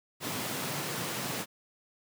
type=high-pass noise; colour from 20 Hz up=pink; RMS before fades=-35 dBFS; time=0.2-1.46 s; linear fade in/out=50 ms; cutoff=110 Hz; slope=48 dB/octave; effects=none